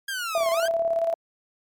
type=linear two-way sweep; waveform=sawtooth; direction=down then up; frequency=1635 to 1018 to 1635 Hz; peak=-24 dBFS; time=0.08-0.68 s; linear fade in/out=5 ms; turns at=0.51 s
type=tone with tremolo; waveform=sine; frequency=665 Hz; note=E5; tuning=15 cents sharp; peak=-19 dBFS; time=0.35-1.14 s; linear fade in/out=2 ms; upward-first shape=square; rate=18 Hz; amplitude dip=45%
effects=MP3 96 kbps